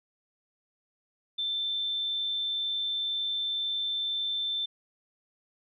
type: tone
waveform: sine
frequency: 3549 Hz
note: A7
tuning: 14 cents sharp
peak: -28 dBFS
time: 1.38-4.66 s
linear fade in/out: 10 ms
effects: none